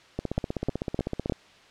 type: two click trains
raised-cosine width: 2 ms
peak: -15 / -12 dBFS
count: 19 / 4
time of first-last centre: 0.19-1.322 / 0.38-1.297 s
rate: 15.9 / 3.27 Hz
effects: white hiss -54 dBFS RMS until 1.7 s + low-pass 4000 Hz 12 dB/octave